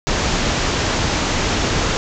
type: low-pass noise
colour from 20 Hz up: pink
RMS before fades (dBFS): -19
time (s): 0.07-1.97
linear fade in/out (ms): 0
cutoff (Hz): 7300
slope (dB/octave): 96
effects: none